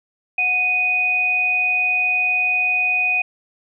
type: tone pair together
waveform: sine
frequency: 731.5 / 2487 Hz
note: F#5 / D#7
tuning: -20 / -1 cents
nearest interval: octave + major sixth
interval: 2119 cents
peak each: -28 / -16 dBFS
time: 0.38-3.22 s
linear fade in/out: 5 ms
effects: none